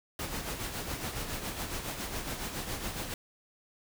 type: noise with tremolo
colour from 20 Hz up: pink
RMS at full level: -35 dBFS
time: 0.19-3.14 s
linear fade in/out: 2 ms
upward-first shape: sine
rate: 7.2 Hz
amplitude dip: 50%
effects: none